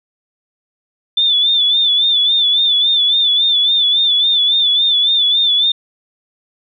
sine tone with vibrato, 3520 Hz, A7, in tune, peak -10 dBFS, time 1.17-5.72 s, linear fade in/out 5 ms, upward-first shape sine, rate 3.6 Hz, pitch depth 67 cents each way, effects none

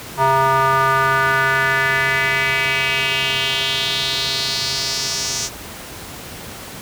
square tone with band-pass filter sweep, 134 Hz, C3, 42 cents sharp, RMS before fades -18 dBFS, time 0.17-5.5 s, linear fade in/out 50 ms, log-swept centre 970 to 6200 Hz, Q 3.4, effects pink hiss -33 dBFS RMS until 6.81 s + high-pass 60 Hz 12 dB/octave

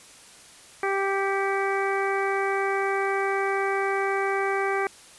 harmonic tone with a mistuned harmonic, 392 Hz, G4, in tune, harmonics 1 / 2 / 3 / 4 / 5 / 6, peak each -26 / -29 / -31 / -32 / -33 / -34 dBFS, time 0.83-4.87 s, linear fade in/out 2 ms, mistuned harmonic 6, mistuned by -44 cents, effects white hiss -49 dBFS RMS until 5.18 s + resampled to 24000 Hz

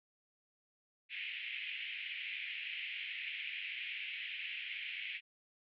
pink band-pass noise, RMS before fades -43 dBFS, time 1.09-5.21 s, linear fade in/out 50 ms, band 2100 to 3000 Hz, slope 48 dB/octave, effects none

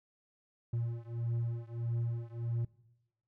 triangle beating tone pair, 116.54 / 118.14 Hz, A#2 / A#2, 0 / +24 cents, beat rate 1.6 Hz, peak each -34 / -35 dBFS, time 0.73-2.65 s, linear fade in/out 5 ms, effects noise-tail reverb RT60 1.0 s tail -21 dB re dry

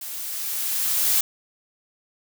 blue noise with level ramp, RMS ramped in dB -34 to -19 dBFS, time 0.01-1.21 s, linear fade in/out 5 ms, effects none

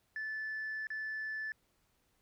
sine tone with dropouts, 1746 Hz, A6, 14 cents flat, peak -35 dBFS, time 0.16-1.52 s, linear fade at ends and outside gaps 1 ms, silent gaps 0.87-0.903 s, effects tanh soft clip ceiling -34 dBFS + pink hiss -75 dBFS RMS until 2.21 s

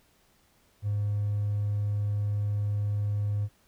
triangle tone with hard clipping, 103 Hz, G#2, 14 cents flat, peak -26 dBFS, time 0.82-3.49 s, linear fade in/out 50 ms, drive 4 dB, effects pink hiss -65 dBFS RMS until 3.67 s

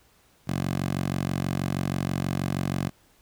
10% pulse tone with high-pass filter, 46.25 Hz, F#1, in tune, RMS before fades -28 dBFS, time 0.47-2.9 s, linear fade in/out 20 ms, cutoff 130 Hz, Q 1.5, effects pink hiss -61 dBFS RMS until 3.21 s

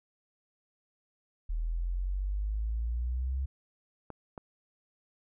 sine exponential sweep, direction up, 39.21 to 67.7 Hz, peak -29 dBFS, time 1.49-3.46 s, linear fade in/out 10 ms
clicks, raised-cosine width 1 ms, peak -27 dBFS, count 2, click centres 4.103 / 4.378 s
effects none

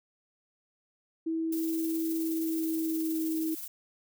sine tone with pitch glide, 324.9 to 319.7 Hz, E4 to D#4, -25 to +47 cents, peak -28 dBFS, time 1.26-3.55 s, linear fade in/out 10 ms, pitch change -28 cents, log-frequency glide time 2.15-3.29 s
violet noise with tremolo, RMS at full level -38 dBFS, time 1.52-3.68 s, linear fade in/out 5 ms, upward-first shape triangle, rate 19 Hz, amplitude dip 45%
effects none

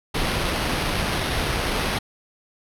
pink noise with sample-and-hold, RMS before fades -24 dBFS, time 0.14-1.99 s, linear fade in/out 10 ms, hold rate 7350 Hz, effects low-pass 12000 Hz 12 dB/octave

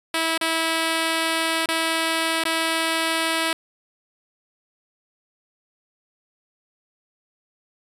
5% pulse tone with dropouts, 325.9 Hz, E4, 20 cents flat, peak -9 dBFS, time 0.14-3.53 s, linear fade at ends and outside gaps 2 ms, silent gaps 0.377-0.412 / 1.659-1.687 / 2.438-2.453 s, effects resampled to 32000 Hz

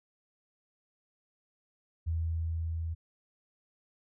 sine tone with level ramp, 82 Hz, E2, 9 cents flat, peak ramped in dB -28 to -32 dBFS, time 2.06-2.95 s, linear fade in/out 20 ms, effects none

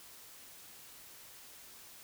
silence, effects white hiss -54 dBFS RMS until 2.03 s

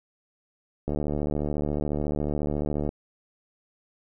click train, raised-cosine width 2 ms, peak -15 dBFS, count 150, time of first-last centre 0.88-2.891 s, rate 74.1 Hz, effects none

